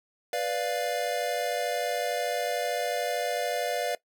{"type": "chord", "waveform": "square", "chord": "B diminished", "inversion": "none", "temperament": "equal", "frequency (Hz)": [493.9, 587.3, 698.5], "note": ["B4", "D5", "F5"], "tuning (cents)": [0, 0, 0], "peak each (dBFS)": [-33, -32, -32], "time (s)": [0.33, 3.95], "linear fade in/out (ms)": 2, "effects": ["noise-tail reverb RT60 0.1 s tail -19 dB re dry"]}